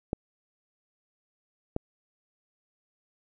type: clicks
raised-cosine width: 2 ms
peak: -14 / -15 dBFS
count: 2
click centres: 0.131 / 1.764 s
effects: none